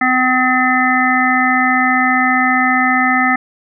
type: harmonic tone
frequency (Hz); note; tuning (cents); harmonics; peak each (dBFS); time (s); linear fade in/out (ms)
255; C4; -44; 1 / 3 / 5 / 7 / 8; -17 / -17 / -17 / -17 / -17; 0.01-3.36; 5
effects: none